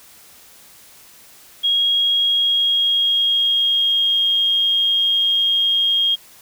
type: tone with pitch glide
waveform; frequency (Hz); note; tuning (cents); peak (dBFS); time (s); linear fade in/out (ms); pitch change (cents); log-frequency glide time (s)
sine; 3284 to 3244; G#7 to G#7; -20 to -41; -14; 1.63-6.16; 20; -21; 2.21-4.24
effects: white hiss -46 dBFS RMS until 6.41 s